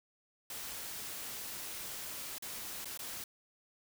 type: noise with dropouts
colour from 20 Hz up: white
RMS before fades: -43 dBFS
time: 0.5-3.24 s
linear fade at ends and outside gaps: 2 ms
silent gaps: 2.383-2.423 / 2.846-2.855 / 2.975-2.991 s
effects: none